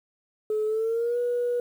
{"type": "tone with pitch glide", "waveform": "sine", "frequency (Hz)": [429.5, 484.9], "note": ["A4", "B4"], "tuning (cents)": [-42, -32], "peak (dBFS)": -22, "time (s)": [0.5, 1.6], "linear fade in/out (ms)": 2, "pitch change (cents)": 210, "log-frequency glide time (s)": [0.66, 1.18], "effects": ["tanh soft clip ceiling -19 dBFS", "9-bit"]}